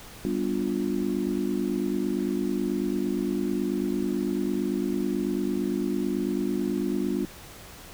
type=chord; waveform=sine; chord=G dominant seventh; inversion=none; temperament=just; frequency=196 / 245 / 294 / 352.8 Hz; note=G3 / B3 / D4 / F4; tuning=0 / -14 / +2 / +18 cents; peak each=-30 dBFS; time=0.25-7.25 s; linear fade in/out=0 ms; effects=pink hiss -45 dBFS RMS until 7.93 s